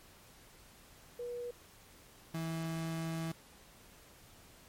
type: tone pair in turn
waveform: sine / 35% pulse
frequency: 483.4 / 163.28 Hz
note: B4 / E3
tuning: -37 / -16 cents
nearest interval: octave + perfect fifth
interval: 1879 cents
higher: first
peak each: -38 / -34 dBFS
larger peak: second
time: 1.19-1.51 / 2.34-3.32 s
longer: second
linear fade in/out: 5 ms
effects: pink hiss -59 dBFS RMS until 4.68 s + MP3 64 kbps

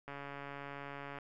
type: click train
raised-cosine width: 0.5 ms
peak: -30 dBFS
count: 157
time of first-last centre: 0.08-1.186 s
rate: 141 Hz
effects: none

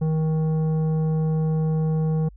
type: tone with tanh clipping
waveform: triangle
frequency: 157.8 Hz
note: D#3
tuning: 25 cents sharp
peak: -21 dBFS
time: 0.01-2.29 s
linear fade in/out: 10 ms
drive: 14 dB
effects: added 50 Hz sine -43 dBFS peak until 2.36 s

